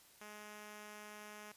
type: tone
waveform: 5% pulse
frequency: 210 Hz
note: G#3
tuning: 19 cents sharp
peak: -39 dBFS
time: 0.21-1.52 s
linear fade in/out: 2 ms
effects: white hiss -64 dBFS RMS until 1.56 s + resampled to 32000 Hz